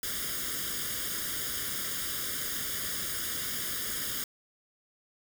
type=noise with comb filter; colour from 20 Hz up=white; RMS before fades=-34 dBFS; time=0.03-4.24 s; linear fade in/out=2 ms; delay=0.59 ms; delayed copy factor=+0.85; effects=none